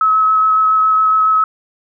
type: tone with vibrato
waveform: sine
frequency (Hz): 1287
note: E6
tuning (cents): -42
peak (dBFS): -9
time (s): 0.01-1.44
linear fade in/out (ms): 2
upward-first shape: sine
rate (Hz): 7.2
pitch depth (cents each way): 11
effects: none